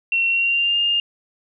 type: tone with pitch glide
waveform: sine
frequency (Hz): 2724 to 2817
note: F7 to F7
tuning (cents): -44 to +14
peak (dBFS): -16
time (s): 0.12-1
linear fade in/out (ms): 2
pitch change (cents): +58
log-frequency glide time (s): 0.28-0.79
effects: none